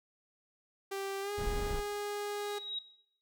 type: tone with pitch glide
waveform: sawtooth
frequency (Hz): 392 to 411.7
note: G4 to G#4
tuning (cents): 0 to -15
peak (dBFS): -32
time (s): 0.91-2.59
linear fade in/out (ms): 10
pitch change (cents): +85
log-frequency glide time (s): 1.21-1.32
type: noise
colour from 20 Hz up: brown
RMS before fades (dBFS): -36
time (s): 1.37-1.81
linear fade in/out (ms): 20
type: tone with exponential growth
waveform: sine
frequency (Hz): 3820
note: A#7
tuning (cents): +42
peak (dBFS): -32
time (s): 2.1-2.79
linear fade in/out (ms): 5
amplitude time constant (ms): 150
effects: noise-tail reverb RT60 0.7 s tail -17 dB re dry